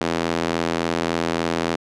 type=tone with high-pass filter; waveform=sawtooth; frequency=83.5 Hz; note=E2; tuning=23 cents sharp; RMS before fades=-23 dBFS; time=0.01-1.76 s; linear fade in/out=0 ms; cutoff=290 Hz; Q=0.92; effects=low-pass 6000 Hz 12 dB/octave